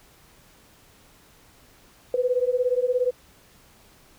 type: beating tone pair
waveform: sine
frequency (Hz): 490.6 / 507.6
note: B4 / B4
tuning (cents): -12 / +47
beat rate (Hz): 17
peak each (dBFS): -23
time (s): 2.14-3.11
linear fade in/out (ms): 2
effects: pink hiss -55 dBFS RMS until 4.18 s